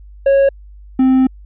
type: tone pair in turn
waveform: triangle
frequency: 550 / 260.9 Hz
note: C#5 / C4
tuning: -14 / -5 cents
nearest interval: octave + minor second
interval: 1291 cents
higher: first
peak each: -6 dBFS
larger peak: neither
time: 0.26-0.49 / 0.99-1.27 s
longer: second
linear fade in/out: 5 ms
effects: added 50 Hz sine -35 dBFS peak until 1.45 s + resampled to 8000 Hz